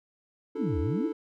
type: chord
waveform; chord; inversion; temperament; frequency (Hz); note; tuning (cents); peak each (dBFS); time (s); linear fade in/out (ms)
triangle; D suspended second; none; equal with one note detuned; 293.7 / 326 / 440; D4 / E4 / A4; 0 / -19 / 0; -32; 0.55-1.13; 10
type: exponential two-way sweep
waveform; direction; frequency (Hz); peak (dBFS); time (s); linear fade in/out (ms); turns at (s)
sine; down then up; 346.8 to 70.3 to 346.8; -27; 0.57-1.07; 5; 0.79
effects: none